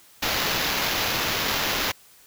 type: noise with sample-and-hold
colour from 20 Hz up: blue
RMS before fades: -25 dBFS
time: 0.22-1.92 s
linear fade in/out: 10 ms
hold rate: 8820 Hz
effects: white hiss -53 dBFS RMS until 2.26 s